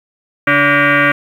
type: tone with frequency modulation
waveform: sine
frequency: 141.4 Hz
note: C#3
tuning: 35 cents sharp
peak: -8 dBFS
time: 0.47-1.12 s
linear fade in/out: 5 ms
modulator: 432 Hz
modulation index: 5
effects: 7-bit